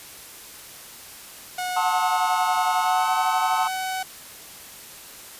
sawtooth tone with pitch glide, 729 to 752.1 Hz, F#5 to F#5, -26 to +28 cents, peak -22 dBFS, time 1.58-4.03 s, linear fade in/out 5 ms, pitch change +54 cents, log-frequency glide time 2.8-3.11 s
triangle chord, F# diminished seventh, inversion none, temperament just, 740 / 888 / 1065.6 / 1278.7 Hz, F#5 / A5 / C6 / Eb6, 0 / +16 / +31 / +47 cents, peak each -25 / -22 / -27 / -25 dBFS, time 1.76-3.68 s, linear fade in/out 10 ms
effects white hiss -42 dBFS RMS until 5.39 s + resampled to 32000 Hz

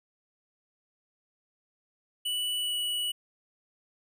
square tone with pitch glide, 2960 to 2941 Hz, F#7 to F#7, 0 to -11 cents, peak -29 dBFS, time 2.25-3.12 s, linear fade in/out 10 ms, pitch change -11 cents, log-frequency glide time 2.59-2.74 s, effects none

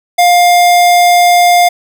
square tone, 705 Hz, F5, 16 cents sharp, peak -5 dBFS, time 0.18-1.69 s, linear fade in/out 10 ms, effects none

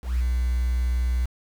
triangle tone with ADSR envelope, 61.4 Hz, B1, 9 cents flat, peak -15 dBFS, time 0.02-1.26 s, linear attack 170 ms, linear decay 24 ms, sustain -2 dB, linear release 11 ms, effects tanh soft clip ceiling -17 dBFS + 7-bit

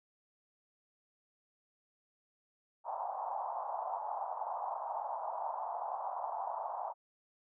pink band-pass noise, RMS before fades -39 dBFS, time 2.84-6.94 s, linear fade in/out 50 ms, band 700 to 980 Hz, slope 48 dB/octave, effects none

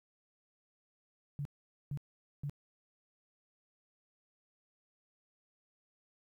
sine tone bursts, 143.3 Hz, D3, 42 cents flat, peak -35 dBFS, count 3, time 1.39-2.496 s, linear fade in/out 0 ms, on 62 ms, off 460 ms, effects 12-bit

